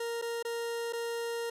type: tone with dropouts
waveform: 40% pulse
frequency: 466.2 Hz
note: A#4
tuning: in tune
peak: -32 dBFS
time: 0-1.5 s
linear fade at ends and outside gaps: 5 ms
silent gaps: 0.216-0.222 / 0.427-0.449 / 0.926-0.932 s
effects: resampled to 32000 Hz + 12-bit